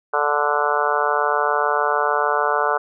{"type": "harmonic tone", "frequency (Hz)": 146.83, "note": "D3", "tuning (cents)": 0, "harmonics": [3, 4, 5, 6, 7, 8, 9, 10], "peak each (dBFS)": [-25, -25, -25, -25, -25, -25, -25, -25], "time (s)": [0.13, 2.78], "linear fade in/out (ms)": 10, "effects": []}